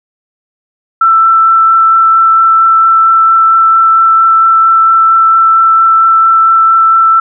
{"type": "tone with vibrato", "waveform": "sine", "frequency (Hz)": 1332, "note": "E6", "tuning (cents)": 18, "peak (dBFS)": -3, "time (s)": [1.01, 7.2], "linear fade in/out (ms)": 5, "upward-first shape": "sine", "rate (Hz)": 4.4, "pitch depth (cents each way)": 8, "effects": []}